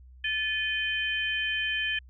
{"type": "tone cluster", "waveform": "sine", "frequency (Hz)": [1740, 2473, 3090], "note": ["A6", "D#7", "G7"], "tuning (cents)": [-20, -11, -26], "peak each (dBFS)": [-30, -32, -31], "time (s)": [0.24, 1.99], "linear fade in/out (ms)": 5, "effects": ["added 63 Hz sine -48 dBFS peak until 2.09 s"]}